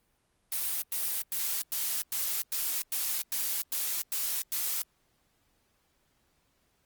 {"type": "noise bursts", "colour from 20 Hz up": "blue", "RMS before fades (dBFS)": -31, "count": 11, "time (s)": [0.52, 4.82], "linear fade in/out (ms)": 2, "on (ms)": 300, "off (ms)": 100, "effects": ["pink hiss -72 dBFS RMS until 6.85 s", "Opus 32 kbps"]}